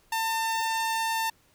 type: tone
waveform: sawtooth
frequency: 899 Hz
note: A5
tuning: 37 cents sharp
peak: -22 dBFS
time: 0.12-1.3 s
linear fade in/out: 5 ms
effects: pink hiss -63 dBFS RMS until 1.54 s